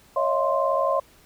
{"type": "tone cluster", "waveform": "sine", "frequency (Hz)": [552, 629, 681, 1047], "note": ["C#5", "D#5", "F5", "C6"], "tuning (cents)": [-7, 19, -44, 1], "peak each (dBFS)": [-24, -26, -28, -24], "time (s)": [0.16, 1], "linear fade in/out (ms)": 5, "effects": ["pink hiss -55 dBFS RMS until 1.25 s"]}